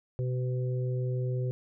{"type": "harmonic tone", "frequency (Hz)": 126.4, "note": "B2", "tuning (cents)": 41, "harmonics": [1, 3, 4], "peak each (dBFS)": [-28, -38, -40], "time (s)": [0.19, 1.51], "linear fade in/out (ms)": 0, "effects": []}